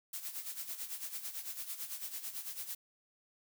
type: noise with tremolo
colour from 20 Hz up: blue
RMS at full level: -40 dBFS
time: 0.13-2.75 s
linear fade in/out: 5 ms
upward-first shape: sine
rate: 9 Hz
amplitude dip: 70%
effects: none